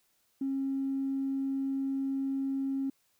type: tone with tanh clipping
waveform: triangle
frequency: 270.9 Hz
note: C#4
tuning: 40 cents flat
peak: -29 dBFS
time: 0.41-2.9 s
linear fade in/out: 5 ms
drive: 4 dB
effects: white hiss -72 dBFS RMS until 3.19 s